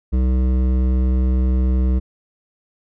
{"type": "tone with hard clipping", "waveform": "sine", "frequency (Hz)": 63.6, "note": "C2", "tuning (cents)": -48, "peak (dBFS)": -16, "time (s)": [0.12, 2], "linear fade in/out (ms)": 20, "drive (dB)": 12, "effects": []}